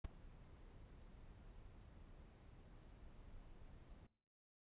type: noise with ADSR envelope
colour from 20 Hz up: brown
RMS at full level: -42 dBFS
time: 0.04-4.07 s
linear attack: 8 ms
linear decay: 13 ms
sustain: -18 dB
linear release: 8 ms
effects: noise-tail reverb RT60 0.5 s tail -18 dB re dry + resampled to 8000 Hz